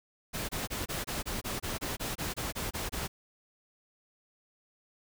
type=noise bursts; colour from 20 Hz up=pink; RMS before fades=-35 dBFS; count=15; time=0.33-3.08 s; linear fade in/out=20 ms; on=160 ms; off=25 ms; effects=none

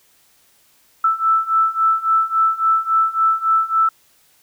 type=beating tone pair; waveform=sine; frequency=1318.5 / 1322.1 Hz; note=E6 / E6; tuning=0 / +5 cents; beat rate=3.6 Hz; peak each=-18 / -16 dBFS; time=1.04-3.89 s; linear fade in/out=5 ms; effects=white hiss -56 dBFS RMS until 4.42 s

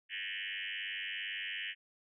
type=tone with frequency modulation; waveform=sine; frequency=2409 Hz; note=D7; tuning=43 cents sharp; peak=-37 dBFS; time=0.09-1.75 s; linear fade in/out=50 ms; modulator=97.6 Hz; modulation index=7.2; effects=none

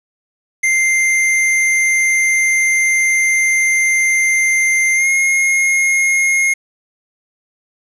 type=tone with pitch glide; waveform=square; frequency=2093 to 2146 Hz; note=C7 to C7; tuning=0 to +43 cents; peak=-12 dBFS; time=0.63-6.54 s; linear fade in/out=10 ms; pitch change=+43 cents; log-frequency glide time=4.94-5.08 s; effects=resampled to 24000 Hz + 7-bit

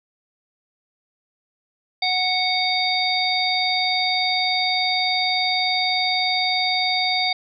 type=harmonic tone with a mistuned harmonic; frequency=740 Hz; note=F#5; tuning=in tune; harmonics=1 / 3 / 5 / 6; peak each=-24 / -24 / -24 / -24 dBFS; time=2.02-7.33 s; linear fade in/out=5 ms; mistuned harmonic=6; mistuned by=+75 cents; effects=none

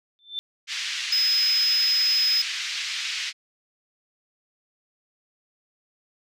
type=tone with exponential growth; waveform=sine; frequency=3546 Hz; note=A7; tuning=13 cents sharp; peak=-24 dBFS; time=0.19-0.39 s; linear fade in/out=0 ms; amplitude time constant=43 ms
type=band-pass noise; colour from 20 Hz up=pink; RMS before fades=-30 dBFS; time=0.67-3.33 s; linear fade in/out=50 ms; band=2000 to 5700 Hz; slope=24 dB/octave
type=tone; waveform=triangle; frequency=5080 Hz; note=D#8; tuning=35 cents sharp; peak=-18 dBFS; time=1.12-2.42 s; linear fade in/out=5 ms
effects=none

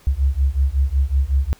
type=beating tone pair; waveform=sine; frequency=65.6 / 71 Hz; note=C2 / C#2; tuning=+5 / +42 cents; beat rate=5.4 Hz; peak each=-18 / -18 dBFS; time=0.07-1.53 s; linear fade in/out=0 ms; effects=pink hiss -51 dBFS RMS until 1.59 s

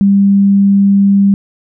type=tone; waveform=sine; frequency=198.5 Hz; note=G3; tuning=22 cents sharp; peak=-5 dBFS; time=0.01-1.34 s; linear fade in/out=0 ms; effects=none

